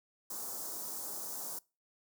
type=band-stop noise; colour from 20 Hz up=white; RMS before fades=-41 dBFS; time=0.3-1.59 s; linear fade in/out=5 ms; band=1200 to 5500 Hz; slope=24 dB/octave; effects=noise-tail reverb RT60 0.3 s tail -24 dB re dry + high-pass 200 Hz 12 dB/octave